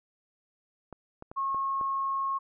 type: clicks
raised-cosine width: 1 ms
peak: -28 dBFS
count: 5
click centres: 0.927 / 1.224 / 1.315 / 1.546 / 1.812 s
type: tone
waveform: sine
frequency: 1087 Hz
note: C#6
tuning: 34 cents flat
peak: -27 dBFS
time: 1.36-2.39 s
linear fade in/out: 20 ms
effects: none